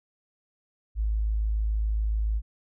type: tone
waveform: sine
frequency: 53.5 Hz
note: A1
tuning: 48 cents flat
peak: -23 dBFS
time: 0.95-2.42 s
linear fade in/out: 50 ms
effects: none